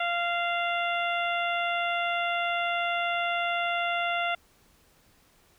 harmonic tone, 693 Hz, F5, 14 cents flat, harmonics 1 / 2 / 3 / 4 / 5, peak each -29 / -31 / -33 / -34 / -38 dBFS, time 0-4.35 s, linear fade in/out 5 ms, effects pink hiss -62 dBFS RMS until 5.58 s

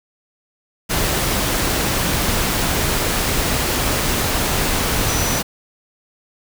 sine tone in noise, 5920 Hz, F#8, in tune, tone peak -26 dBFS, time 5.07-5.4 s, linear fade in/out 20 ms, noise pink, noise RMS -19 dBFS, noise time 0.89-5.43 s, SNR -10 dB, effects none

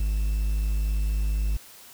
triangle tone with quantisation, 52 Hz, G#1, 3 cents sharp, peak -20 dBFS, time 0-1.57 s, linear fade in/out 5 ms, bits 8, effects white hiss -48 dBFS RMS until 1.93 s

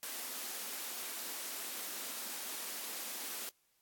white high-pass noise, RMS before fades -42 dBFS, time 0.03-3.49 s, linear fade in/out 0 ms, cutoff 200 Hz, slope 96 dB/octave, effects white hiss -75 dBFS RMS until 3.81 s + AAC 64 kbps

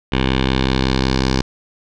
10% pulse tone with low-pass filter sweep, 65.41 Hz, C2, in tune, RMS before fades -17 dBFS, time 0.12-1.42 s, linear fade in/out 5 ms, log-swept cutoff 3100 to 5100 Hz, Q 2.7, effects none

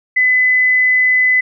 sine tone, 2011 Hz, B6, 31 cents sharp, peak -9 dBFS, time 0.16-1.41 s, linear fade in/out 10 ms, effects none

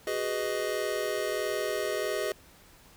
square chord, G# minor seventh, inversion third, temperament just, 373.8 / 415.3 / 498.4 / 623 Hz, F#4 / G#4 / B4 / D#5, +18 / 0 / +16 / +2 cents, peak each -37 / -34 / -37 / -34 dBFS, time 0.07-2.32 s, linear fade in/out 2 ms, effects pink hiss -56 dBFS RMS until 2.96 s

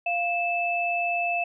sine tone pair together, 696 / 2628 Hz, F5 / E7, -6 / -6 cents, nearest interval octave + major seventh, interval 2300 cents, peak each -26 dBFS, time 0.06-1.44 s, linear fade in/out 5 ms, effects none

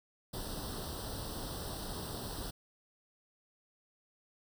pink noise with comb filter, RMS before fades -41 dBFS, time 0.33-2.51 s, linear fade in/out 10 ms, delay 0.22 ms, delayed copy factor +0.9, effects none

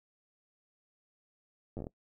slowing click train, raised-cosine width 2 ms, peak -27 dBFS, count 7, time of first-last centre 1.77-1.869 s, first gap 9 ms, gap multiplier 1.24, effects noise-tail reverb RT60 0.1 s tail -21 dB re dry

